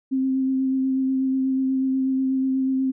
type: tone with vibrato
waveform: sine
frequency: 264 Hz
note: C4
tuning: 16 cents sharp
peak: -19 dBFS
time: 0.11-2.92 s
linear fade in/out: 20 ms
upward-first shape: sine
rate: 8.2 Hz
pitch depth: 14 cents each way
effects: none